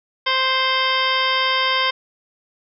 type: harmonic tone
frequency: 523.3 Hz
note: C5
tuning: in tune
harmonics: 1 / 2 / 3 / 4 / 5 / 6 / 7 / 9 / 10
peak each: -28 / -21 / -26 / -23 / -31 / -23 / -27 / -31 / -32 dBFS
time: 0.26-1.91 s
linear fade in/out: 10 ms
effects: none